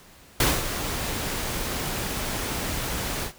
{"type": "noise with ADSR envelope", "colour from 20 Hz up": "pink", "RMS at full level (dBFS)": -19, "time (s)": [0.4, 3.33], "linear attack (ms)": 3, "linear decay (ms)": 210, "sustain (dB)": -10, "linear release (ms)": 100, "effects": ["pink hiss -51 dBFS RMS until 3.38 s"]}